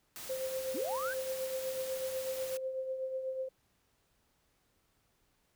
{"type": "noise", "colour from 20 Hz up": "white", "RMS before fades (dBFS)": -45, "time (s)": [0.16, 2.57], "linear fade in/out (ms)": 0}
{"type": "tone with tremolo", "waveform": "sine", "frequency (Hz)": 523.3, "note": "C5", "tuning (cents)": 0, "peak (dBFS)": -32, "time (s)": [0.29, 3.49], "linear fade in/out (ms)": 10, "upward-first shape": "triangle", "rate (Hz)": 8.1, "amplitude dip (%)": 55}
{"type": "linear sweep", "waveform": "sine", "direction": "up", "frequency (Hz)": [215.5, 1629], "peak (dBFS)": -36, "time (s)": [0.74, 1.14], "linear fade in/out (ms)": 10}
{"effects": ["pink hiss -74 dBFS RMS until 5.55 s"]}